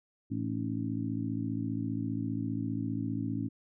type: harmonic tone with a mistuned harmonic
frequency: 55 Hz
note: A1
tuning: in tune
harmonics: 2 / 3 / 4 / 5 / 6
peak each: -36 / -41 / -37 / -35 / -41 dBFS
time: 0.3-3.49 s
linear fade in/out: 20 ms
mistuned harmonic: 6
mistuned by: -81 cents
effects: none